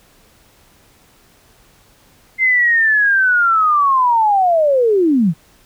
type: linear sweep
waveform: sine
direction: down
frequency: 2093 to 145.6 Hz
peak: -10 dBFS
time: 2.38-5.34 s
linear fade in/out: 50 ms
effects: pink hiss -51 dBFS RMS until 5.65 s